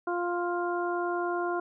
harmonic tone, 350.2 Hz, F4, 5 cents sharp, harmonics 1 / 2 / 3 / 4, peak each -30 / -33 / -35 / -36 dBFS, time 0.07-1.6 s, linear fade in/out 5 ms, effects none

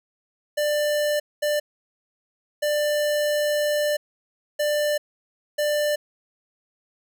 square tone bursts at uneven times, 593 Hz, D5, 17 cents sharp, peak -21 dBFS, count 5, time 0.57-1.2 / 1.42-1.6 / 2.62-3.97 / 4.59-4.98 / 5.58-5.96 s, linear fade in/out 10 ms, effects none

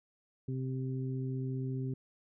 harmonic tone, 130.7 Hz, C3, 1 cent flat, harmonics 1 / 2 / 3, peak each -34 / -40 / -44 dBFS, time 0.48-1.94 s, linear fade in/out 5 ms, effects none

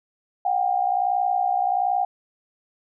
sine tone pair together, 727 / 788.3 Hz, F#5 / G5, -31 / +9 cents, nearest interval minor second, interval 140 cents, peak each -22 dBFS, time 0.45-2.05 s, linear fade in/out 5 ms, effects none

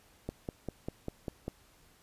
click train, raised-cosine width 2 ms, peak -22 dBFS, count 7, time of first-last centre 0.29-1.48 s, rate 5.04 Hz, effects pink hiss -63 dBFS RMS until 2.02 s + resampled to 32000 Hz

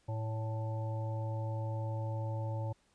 harmonic tone with a mistuned harmonic, 110 Hz, A2, in tune, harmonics 1 / 3 / 5 / 7 / 8, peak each -34 / -49 / -44 / -54 / -46 dBFS, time 0.08-2.73 s, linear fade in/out 10 ms, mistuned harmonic 5, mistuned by +24 cents, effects pink hiss -71 dBFS RMS until 2.94 s + resampled to 22050 Hz

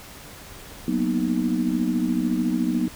sine chord, B major seventh, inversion second, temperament equal, 185 / 233.1 / 246.9 / 311.1 Hz, F#3 / A#3 / B3 / D#4, 0 / 0 / 0 / 0 cents, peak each -27 / -27 / -24 / -26 dBFS, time 0.88-2.88 s, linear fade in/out 2 ms, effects pink hiss -42 dBFS RMS until 2.95 s

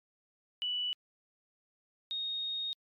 sine tone pair in turn, 2960 / 3723 Hz, F#7 / A#7, 0 / -3 cents, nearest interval major third, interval 397 cents, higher second, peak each -31 / -33 dBFS, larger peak first, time 0.62-0.93 / 2.11-2.73 s, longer second, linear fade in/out 0 ms, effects MP3 96 kbps

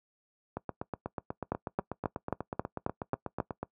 two click trains, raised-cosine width 1 ms, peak -15 / -20 dBFS, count 8 / 26, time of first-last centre 1.52-3.402 / 0.57-3.63 s, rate 3.72 / 8.17 Hz, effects noise-tail reverb RT60 0.1 s tail -21 dB re dry + high-pass 80 Hz 12 dB/octave

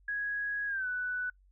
sine tone with pitch glide, 1661.2 to 1488.5 Hz, G#6 to F#6, 0 to +10 cents, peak -31 dBFS, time 0.08-1.3 s, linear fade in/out 5 ms, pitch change -190 cents, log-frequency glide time 0.67-0.87 s, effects noise-tail reverb RT60 0.1 s tail -25 dB re dry + added 47 Hz sine -60 dBFS peak until 1.51 s

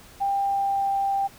sine tone with pitch glide, 794 to 789 Hz, G5 to G5, +22 to +11 cents, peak -21 dBFS, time 0.2-1.28 s, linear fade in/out 20 ms, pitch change -11 cents, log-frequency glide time 0.43-0.9 s, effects pink hiss -49 dBFS RMS until 1.38 s

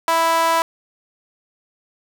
sawtooth tone with high-pass filter, 329.6 Hz, E4, in tune, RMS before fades -17 dBFS, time 0.08-0.62 s, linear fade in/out 0 ms, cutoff 870 Hz, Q 4.4, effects none

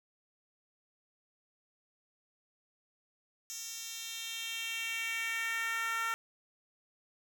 10% pulse tone with high-pass filter sweep, 455.4 Hz, A#4, 40 cents flat, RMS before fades -37 dBFS, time 3.5-6.14 s, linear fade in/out 0 ms, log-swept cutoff 5500 to 1300 Hz, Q 2.5, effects none

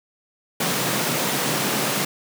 pink high-pass noise, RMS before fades -23 dBFS, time 0.6-2.05 s, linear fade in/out 5 ms, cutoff 130 Hz, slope 48 dB/octave, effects none

